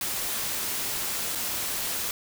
white noise with dropouts, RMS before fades -30 dBFS, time 0.01-2.11 s, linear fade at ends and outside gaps 1 ms, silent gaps 1.351-1.355 s, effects none

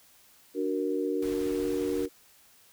sine chord, D augmented, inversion none, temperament equal, 293.7 / 370 / 466.2 Hz, D4 / F#4 / A#4, 0 / 0 / 0 cents, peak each -31 dBFS, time 0.54-2.09 s, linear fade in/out 50 ms
pink noise, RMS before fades -44 dBFS, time 1.22-2.06 s, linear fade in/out 5 ms
effects white hiss -59 dBFS RMS until 2.72 s

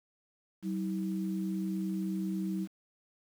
sine tone pair together, 190.7 / 320.4 Hz, G3 / E4, -47 / -49 cents, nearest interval major sixth, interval 898 cents, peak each -32 / -37 dBFS, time 0.62-2.68 s, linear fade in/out 50 ms, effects 9-bit

